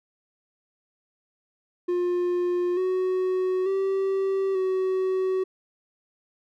triangle tone with pitch steps, 354.8 / 371 / 386.9 / 375.9 Hz, F4 / F#4 / G4 / F#4, +27 / +5 / -23 / +27 cents, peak -20 dBFS, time 1.88-5.44 s, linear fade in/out 10 ms, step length 890 ms, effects none

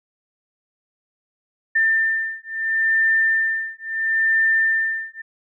sine beating tone pair, 1792 / 1792.74 Hz, A6 / A6, +31 / +32 cents, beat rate 0.74 Hz, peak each -20 dBFS, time 1.75-5.22 s, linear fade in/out 10 ms, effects none

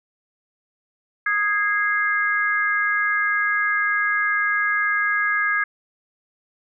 sine chord, Ab major, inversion second, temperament equal with one note detuned, 1244.5 / 1649.7 / 2093 Hz, Eb6 / Ab6 / C7, 0 / -12 / 0 cents, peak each -25 / -20 / -25 dBFS, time 1.26-5.64 s, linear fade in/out 5 ms, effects none

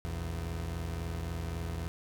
30% pulse tone pair together, 60.1 / 83.78 Hz, B1 / E2, -46 / +29 cents, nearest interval tritone, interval 575 cents, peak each -37 / -33 dBFS, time 0.05-1.88 s, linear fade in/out 0 ms, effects none

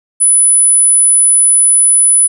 sine tone, 9980 Hz, D#9, 4 cents sharp, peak -5 dBFS, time 0.2-2.28 s, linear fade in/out 20 ms, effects none

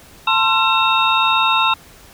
sine tone cluster, 887 / 1049 / 1352 / 2681 / 3718 Hz, A5 / C6 / E6 / E7 / A#7, +14 / +4 / +43 / +29 / -5 cents, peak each -19 dBFS, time 0.27-1.74 s, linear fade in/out 5 ms, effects pink hiss -44 dBFS RMS until 2.13 s

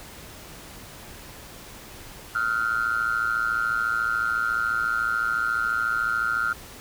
sine tone with amplitude modulation, 1396.9 Hz, F6, in tune, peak -17 dBFS, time 2.35-6.53 s, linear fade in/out 5 ms, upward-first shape sine, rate 114 Hz, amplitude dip 95%, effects tanh soft clip ceiling -14 dBFS + pink hiss -43 dBFS RMS until 6.8 s

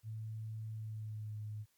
sine tone with pitch glide, 110 to 106.44 Hz, A2 to G#2, 0 to +43 cents, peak -40 dBFS, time 0.03-1.66 s, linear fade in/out 50 ms, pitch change -57 cents, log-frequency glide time 0.71-1.38 s, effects white hiss -75 dBFS RMS until 1.77 s + MP3 96 kbps

